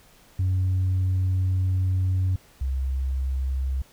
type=tone pair in turn; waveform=sine; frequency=93 / 66.28 Hz; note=F#2 / C2; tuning=+9 / +23 cents; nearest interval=tritone; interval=586 cents; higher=first; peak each=-18 / -22 dBFS; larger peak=first; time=0.39-2.36 / 2.61-3.82 s; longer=first; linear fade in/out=5 ms; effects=tanh soft clip ceiling -18 dBFS + pink hiss -55 dBFS RMS until 3.92 s